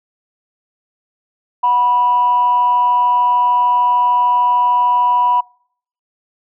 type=tone pair together; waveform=sine; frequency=733.3 / 980 Hz; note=F#5 / B5; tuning=-16 / -14 cents; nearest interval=perfect fourth; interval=502 cents; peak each=-21 / -10 dBFS; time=1.63-5.41 s; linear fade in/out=10 ms; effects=noise-tail reverb RT60 0.6 s tail -26 dB re dry + tanh soft clip ceiling -5 dBFS